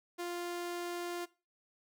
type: tone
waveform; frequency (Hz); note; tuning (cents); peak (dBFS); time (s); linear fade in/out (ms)
sawtooth; 349.2; F4; 0; -33; 0.18-1.26; 20
effects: noise-tail reverb RT60 0.3 s tail -19 dB re dry